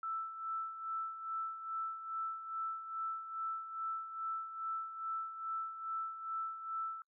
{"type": "tone with tremolo", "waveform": "sine", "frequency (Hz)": 1323, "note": "E6", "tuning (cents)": 6, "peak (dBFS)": -35, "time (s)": [0.03, 7.02], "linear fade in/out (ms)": 2, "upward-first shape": "sine", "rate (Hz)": 2.4, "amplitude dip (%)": 65, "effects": ["noise-tail reverb RT60 0.1 s tail -25 dB re dry"]}